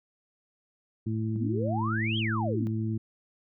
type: harmonic tone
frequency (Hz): 110.3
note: A2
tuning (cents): +5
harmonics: 1 / 2 / 3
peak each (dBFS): -29 / -32 / -36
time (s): 1.06-2.98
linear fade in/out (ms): 10
type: exponential two-way sweep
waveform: sine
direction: up then down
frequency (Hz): 199 to 3322 to 199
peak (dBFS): -30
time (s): 1.36-2.67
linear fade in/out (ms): 0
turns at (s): 2.18
effects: none